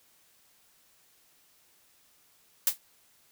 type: noise with exponential decay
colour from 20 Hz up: blue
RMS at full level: -19 dBFS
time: 2.67-2.78 s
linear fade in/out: 2 ms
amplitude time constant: 22 ms
effects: white hiss -64 dBFS RMS until 3.31 s